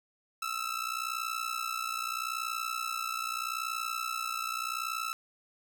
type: ring-modulated tone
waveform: sawtooth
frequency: 1318.5 Hz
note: E6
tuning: in tune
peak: -26 dBFS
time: 0.42-5.13 s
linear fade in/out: 0 ms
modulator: 30.4 Hz
effects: none